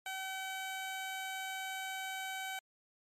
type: tone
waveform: 15% pulse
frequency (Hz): 763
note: G5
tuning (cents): -47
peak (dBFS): -32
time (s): 0.06-2.59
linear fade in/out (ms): 2
effects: MP3 64 kbps